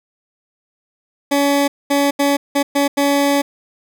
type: tone bursts at uneven times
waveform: 20% pulse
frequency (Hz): 282.8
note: C#4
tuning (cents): +35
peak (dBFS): -8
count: 6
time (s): 1.31-1.68 / 1.9-2.11 / 2.19-2.37 / 2.55-2.63 / 2.75-2.88 / 2.97-3.42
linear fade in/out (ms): 10
effects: none